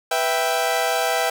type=chord; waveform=sawtooth; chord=E minor; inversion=second; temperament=equal; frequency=493.9 / 659.3 / 784 Hz; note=B4 / E5 / G5; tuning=0 / 0 / 0 cents; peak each=-22 / -19 / -19 dBFS; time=0.11-1.3 s; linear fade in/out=5 ms; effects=none